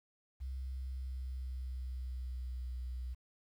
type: tone with pitch glide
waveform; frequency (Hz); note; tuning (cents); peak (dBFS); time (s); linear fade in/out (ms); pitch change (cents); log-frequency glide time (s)
sine; 65.41 to 62.2; C2 to B1; 0 to +13; -38; 0.4-3.15; 20; -87; 0.55-2.8
effects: 11-bit